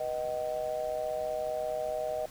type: tone with amplitude modulation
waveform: sine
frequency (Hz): 622.3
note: D#5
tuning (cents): 0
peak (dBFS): -26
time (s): 0-2.26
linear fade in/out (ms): 5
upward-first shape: sine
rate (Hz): 135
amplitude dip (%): 95
effects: pink hiss -51 dBFS RMS until 2.3 s